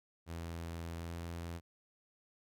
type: tone with pitch glide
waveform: sawtooth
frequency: 83.7 to 84.67 Hz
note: E2 to E2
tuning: +27 to +47 cents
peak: -37 dBFS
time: 0.26-1.61 s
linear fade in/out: 50 ms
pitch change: +20 cents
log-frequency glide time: 0.98-1.13 s
effects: none